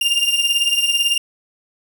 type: beating tone pair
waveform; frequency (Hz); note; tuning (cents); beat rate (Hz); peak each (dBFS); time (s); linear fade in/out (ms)
40% pulse; 2794 / 2812; F7 / F7; 0 / +11; 18; -17; 0.01-1.18; 5
effects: none